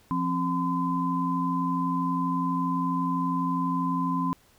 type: tone cluster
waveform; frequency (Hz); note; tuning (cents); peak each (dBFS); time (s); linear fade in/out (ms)
sine; 173 / 265.2 / 1020; F3 / C4 / C6; -16 / +23 / -44; -29 / -28 / -28; 0.11-4.33; 0
effects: pink hiss -60 dBFS RMS until 4.58 s